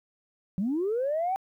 sine linear sweep, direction up, 174.61 to 784 Hz, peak -24 dBFS, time 0.58-1.36 s, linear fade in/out 0 ms, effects tanh soft clip ceiling -21 dBFS + 11-bit

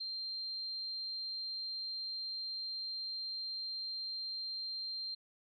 sine tone, 4168 Hz, C8, 7 cents flat, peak -38 dBFS, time 0-5.15 s, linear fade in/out 10 ms, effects none

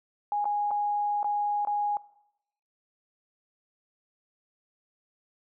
sine tone with dropouts, 826 Hz, G#5, 10 cents flat, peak -25 dBFS, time 0.32-1.97 s, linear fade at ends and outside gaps 1 ms, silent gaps 0.444-0.454 / 0.708-0.713 / 1.23-1.244 / 1.65-1.672 s, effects noise-tail reverb RT60 0.8 s tail -19 dB re dry

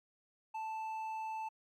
sine tone with hard clipping, 880 Hz, A5, in tune, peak -39 dBFS, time 0.54-1.49 s, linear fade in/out 10 ms, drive 5 dB, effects MP3 96 kbps

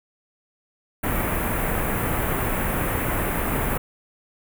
pink band-stop noise, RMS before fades -24 dBFS, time 1.03-3.78 s, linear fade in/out 10 ms, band 2300 to 11000 Hz, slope 24 dB/octave, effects none

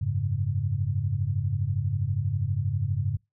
sine chord, F# suspended second, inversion none, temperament equal with one note detuned, 91.44 / 103.83 / 138.59 Hz, F#2 / G#2 / C#3, -20 / 0 / 0 cents, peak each -30 / -27 / -29 dBFS, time 0.01-3.17 s, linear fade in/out 10 ms, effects noise-tail reverb RT60 0.2 s tail -25 dB re dry

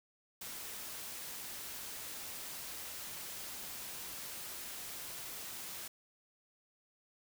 white noise, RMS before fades -45 dBFS, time 0.41-5.88 s, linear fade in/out 5 ms, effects none

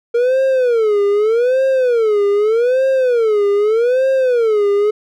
triangle tone with vibrato, 463.8 Hz, A#4, 9 cents flat, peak -9 dBFS, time 0.14-4.91 s, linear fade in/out 10 ms, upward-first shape sine, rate 0.82 Hz, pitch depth 240 cents each way, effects none

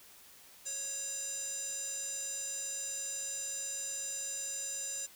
square tone with band-pass filter, 552 Hz, C#5, 7 cents flat, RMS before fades -39 dBFS, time 0.65-5.07 s, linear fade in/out 20 ms, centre 7200 Hz, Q 8.2, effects white hiss -57 dBFS RMS until 5.15 s

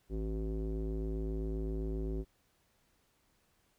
square tone with low-pass filter, 53.8 Hz, A1, 38 cents flat, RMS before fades -36 dBFS, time 0.09-2.25 s, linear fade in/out 50 ms, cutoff 370 Hz, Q 3.6, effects pink hiss -73 dBFS RMS until 3.78 s

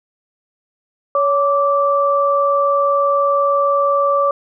sine tone pair together, 562 / 1167 Hz, C#5 / D6, +24 / -11 cents, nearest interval octave + minor second, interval 1265 cents, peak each -15 dBFS, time 1.15-4.31 s, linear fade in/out 2 ms, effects none

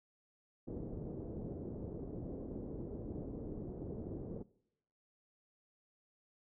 white low-pass noise, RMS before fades -44 dBFS, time 0.67-4.43 s, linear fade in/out 10 ms, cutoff 420 Hz, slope 24 dB/octave, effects noise-tail reverb RT60 0.8 s tail -22 dB re dry

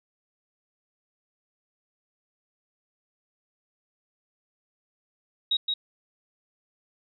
sine tone with echo, 3800 Hz, A#7, 33 cents sharp, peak -21 dBFS, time 5.51-5.57 s, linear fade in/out 5 ms, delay 170 ms, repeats 1, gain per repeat -3 dB, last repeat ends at 5.74 s, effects none

